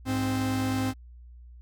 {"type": "tone pair together", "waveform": "45% pulse", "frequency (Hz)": [103.47, 261.4], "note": ["G#2", "C4"], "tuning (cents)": [-6, -1], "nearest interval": "octave + major third", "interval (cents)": 1605, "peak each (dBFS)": [-30, -27], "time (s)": [0.05, 0.94], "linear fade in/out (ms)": 50, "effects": ["added 60 Hz sine -45 dBFS peak until 1.61 s"]}